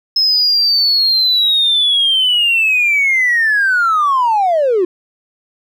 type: linear sweep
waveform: triangle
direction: down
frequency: 5180 to 342.4 Hz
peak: -7 dBFS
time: 0.16-4.85 s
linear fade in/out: 5 ms
effects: tanh soft clip ceiling -7 dBFS